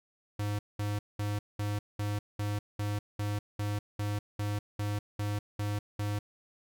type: tone bursts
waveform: square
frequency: 103.4 Hz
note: G#2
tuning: 7 cents flat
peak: -31 dBFS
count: 15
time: 0.39-6.19 s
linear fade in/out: 5 ms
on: 200 ms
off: 200 ms
effects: none